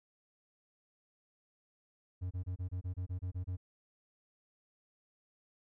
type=tone bursts; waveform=triangle; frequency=91.1 Hz; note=F#2; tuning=26 cents flat; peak=-33 dBFS; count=11; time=2.21-3.57 s; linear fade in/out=20 ms; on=100 ms; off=26 ms; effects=none